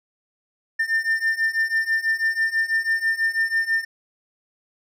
triangle beating tone pair, 1797 / 1803.1 Hz, A6 / A6, +36 / +42 cents, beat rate 6.1 Hz, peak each -22 / -20 dBFS, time 0.79-3.85 s, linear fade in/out 10 ms, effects none

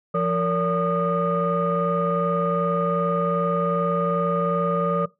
sine tone cluster, 172.3 / 460.1 / 571 / 1226 Hz, F3 / A#4 / D5 / D#6, -23 / -23 / -49 / -26 cents, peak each -24 dBFS, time 0.14-5.06 s, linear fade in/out 10 ms, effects noise-tail reverb RT60 0.2 s tail -19 dB re dry + tanh soft clip ceiling -13 dBFS

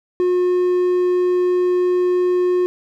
triangle tone, 360.3 Hz, F#4, 46 cents flat, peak -12 dBFS, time 0.2-2.66 s, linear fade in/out 0 ms, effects none

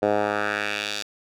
10% pulse tone with band-pass filter sweep, 103.83 Hz, G#2, in tune, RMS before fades -25 dBFS, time 0.02-1.03 s, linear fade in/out 10 ms, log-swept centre 570 to 4700 Hz, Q 1.6, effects none

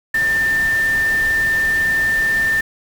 sine tone in noise, 1791 Hz, A6, 30 cents sharp, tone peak -14 dBFS, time 0.14-2.61 s, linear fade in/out 5 ms, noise pink, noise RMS -30 dBFS, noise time 0.14-2.61 s, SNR +13 dB, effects none

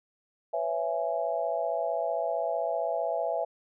sine chord, C# minor seventh, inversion third, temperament just, 498.9 / 554.4 / 665.2 / 831.5 Hz, B4 / C#5 / E5 / G#5, +17 / 0 / +16 / +2 cents, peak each -35 / -34 / -29 / -35 dBFS, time 0.53-3.45 s, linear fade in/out 10 ms, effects none

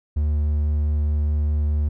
triangle tone, 74.6 Hz, D2, 28 cents sharp, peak -16 dBFS, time 0.16-1.89 s, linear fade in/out 10 ms, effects none

